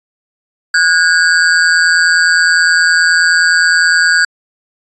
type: ring-modulated tone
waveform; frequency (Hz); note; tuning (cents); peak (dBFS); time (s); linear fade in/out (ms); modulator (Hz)
square; 1544; G6; -27; -5; 0.74-4.25; 5; 84.8
effects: resampled to 22050 Hz